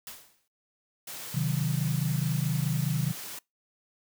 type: noise with exponential decay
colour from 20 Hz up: white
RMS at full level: -39 dBFS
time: 0.07-0.48 s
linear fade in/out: 2 ms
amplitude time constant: 87 ms
type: high-pass noise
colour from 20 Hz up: white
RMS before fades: -40 dBFS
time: 1.07-3.39 s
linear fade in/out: 5 ms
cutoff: 110 Hz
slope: 24 dB/octave
type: chord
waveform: sine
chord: C diminished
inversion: none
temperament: equal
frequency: 130.81 / 155.56 / 185 Hz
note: C3 / Eb3 / Gb3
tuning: 0 / 0 / 0 cents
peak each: -29 / -28 / -34 dBFS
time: 1.34-3.12 s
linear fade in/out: 10 ms
effects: noise-tail reverb RT60 0.2 s tail -24 dB re dry

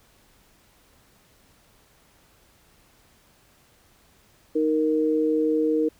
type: tone pair together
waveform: sine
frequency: 311.1 / 466.1 Hz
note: D#4 / A#4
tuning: 0 / 0 cents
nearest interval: perfect fifth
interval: 700 cents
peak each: -22 dBFS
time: 4.55-5.89 s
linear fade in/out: 10 ms
effects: pink hiss -59 dBFS RMS until 5.99 s

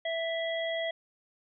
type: harmonic tone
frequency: 659.3 Hz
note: E5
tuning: in tune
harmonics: 1 / 3 / 5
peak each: -31 / -36 / -38 dBFS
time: 0.05-0.91 s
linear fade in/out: 5 ms
effects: none

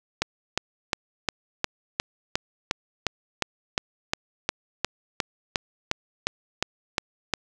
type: click train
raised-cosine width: 0.2 ms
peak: -5 dBFS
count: 21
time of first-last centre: 0.22-7.337 s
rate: 2.81 Hz
effects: none

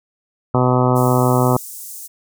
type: harmonic tone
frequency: 126 Hz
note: B2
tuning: 35 cents sharp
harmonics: 1 / 2 / 3 / 4 / 5 / 6 / 7 / 8 / 9 / 10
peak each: -16 / -19 / -21 / -22 / -23 / -24 / -24 / -25 / -26 / -26 dBFS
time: 0.54-1.57 s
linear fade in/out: 5 ms
type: high-pass noise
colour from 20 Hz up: pink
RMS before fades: -33 dBFS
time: 0.95-2.08 s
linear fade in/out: 20 ms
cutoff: 7300 Hz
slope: 24 dB/octave
effects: none

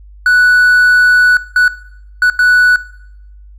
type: tone bursts at uneven times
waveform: triangle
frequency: 1480 Hz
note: F#6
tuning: in tune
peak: -4 dBFS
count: 4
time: 0.26-1.37 / 1.56-1.68 / 2.22-2.3 / 2.39-2.76 s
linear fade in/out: 2 ms
effects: noise-tail reverb RT60 0.8 s tail -19 dB re dry + added 50 Hz sine -34 dBFS peak until 3.58 s

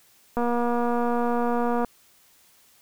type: click train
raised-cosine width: 1 ms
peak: -13 dBFS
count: 354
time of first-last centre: 0.37-1.847 s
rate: 239 Hz
effects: white hiss -58 dBFS RMS until 2.81 s

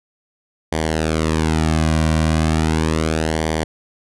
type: tone with flanger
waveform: sawtooth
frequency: 79.2 Hz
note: D#2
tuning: 31 cents sharp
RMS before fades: -18 dBFS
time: 0.72-3.64 s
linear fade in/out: 5 ms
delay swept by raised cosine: 0.75 to 2.35 ms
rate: 0.36 Hz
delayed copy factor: -0.75
effects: resampled to 24000 Hz

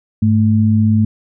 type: tone pair together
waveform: sine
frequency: 103.21 / 218.7 Hz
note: G#2 / A3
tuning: -10 / -10 cents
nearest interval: octave + minor second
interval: 1300 cents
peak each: -12 dBFS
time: 0.22-1.05 s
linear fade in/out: 5 ms
effects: none

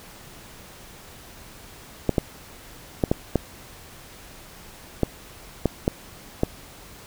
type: clicks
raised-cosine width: 2 ms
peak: -5 dBFS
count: 9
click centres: 2.093 / 2.182 / 3.038 / 3.115 / 3.357 / 5.033 / 5.657 / 5.879 / 6.434 s
effects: pink hiss -45 dBFS RMS until 7.06 s

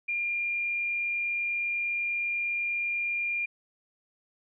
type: tone with frequency modulation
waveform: sine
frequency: 2400 Hz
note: D7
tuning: 37 cents sharp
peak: -27 dBFS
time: 0.08-3.46 s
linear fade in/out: 10 ms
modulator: 48.3 Hz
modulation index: 0.32
effects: none

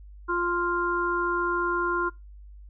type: harmonic tone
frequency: 349.2 Hz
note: F4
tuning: in tune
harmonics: 1 / 3 / 4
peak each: -28 / -28 / -28 dBFS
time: 0.28-2.1 s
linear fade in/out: 20 ms
effects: noise-tail reverb RT60 0.2 s tail -22 dB re dry + added 50 Hz sine -43 dBFS peak until 2.69 s

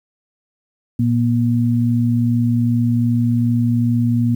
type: tone pair together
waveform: sine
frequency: 116.54 / 239.1 Hz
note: A#2 / A#3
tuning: 0 / +44 cents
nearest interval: octave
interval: 1244 cents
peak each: -16 dBFS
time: 0.99-4.35 s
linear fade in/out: 5 ms
effects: 8-bit

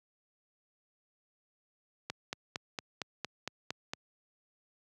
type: click train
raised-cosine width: 0.2 ms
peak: -18 dBFS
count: 9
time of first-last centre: 2.1-3.935 s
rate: 4.36 Hz
effects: high-pass 100 Hz 12 dB/octave

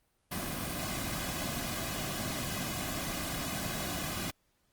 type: noise with comb filter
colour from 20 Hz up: pink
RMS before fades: -36 dBFS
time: 0.31-4.31 s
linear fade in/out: 10 ms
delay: 2.2 ms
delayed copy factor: -0.6
effects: pink hiss -74 dBFS RMS until 4.72 s + Opus 32 kbps

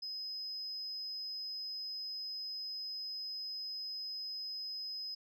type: tone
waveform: sine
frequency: 5060 Hz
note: D#8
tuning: 28 cents sharp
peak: -38 dBFS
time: 0.02-5.15 s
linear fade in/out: 10 ms
effects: tanh soft clip ceiling -35 dBFS

